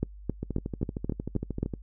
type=two click trains; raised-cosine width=3 ms; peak=-19 / -14 dBFS; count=18 / 7; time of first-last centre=0.43-1.738 / 0.03-1.63 s; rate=13 / 3.75 Hz; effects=noise-tail reverb RT60 0.1 s tail -25 dB re dry + added 50 Hz sine -43 dBFS peak until 1.82 s